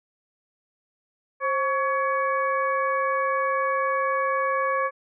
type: harmonic tone with a mistuned harmonic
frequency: 562 Hz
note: C#5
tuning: 24 cents sharp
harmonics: 1 / 2 / 3 / 4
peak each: -26 / -24 / -30 / -35 dBFS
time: 1.4-4.91 s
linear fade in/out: 50 ms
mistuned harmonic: 1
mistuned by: -95 cents
effects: none